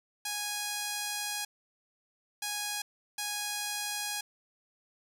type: tone bursts at uneven times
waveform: 5% pulse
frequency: 828 Hz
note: G#5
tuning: 5 cents flat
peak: -21 dBFS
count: 3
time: 0.25-1.45 / 2.42-2.82 / 3.18-4.21 s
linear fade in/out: 5 ms
effects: none